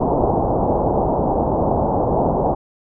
white low-pass noise, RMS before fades -18 dBFS, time 0-2.55 s, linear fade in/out 10 ms, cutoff 880 Hz, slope 48 dB/octave, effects none

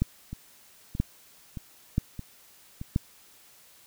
two click trains, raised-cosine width 5 ms, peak -23 / -11 dBFS, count 5 / 4, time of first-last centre 0.33-2.814 / 0.02-2.961 s, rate 1.61 / 1.02 Hz, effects white hiss -56 dBFS RMS until 3.86 s

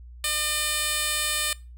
10% pulse tone with band-pass filter, 603 Hz, D5, 46 cents sharp, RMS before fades -26 dBFS, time 0.24-1.53 s, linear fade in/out 2 ms, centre 9100 Hz, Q 0.59, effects noise-tail reverb RT60 0.3 s tail -22 dB re dry + added 60 Hz sine -41 dBFS peak until 1.77 s

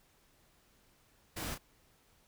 pink noise with echo, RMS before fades -40 dBFS, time 1.36-1.55 s, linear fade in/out 10 ms, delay 32 ms, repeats 1, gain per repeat -7 dB, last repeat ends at 1.582 s, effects pink hiss -68 dBFS RMS until 2.27 s

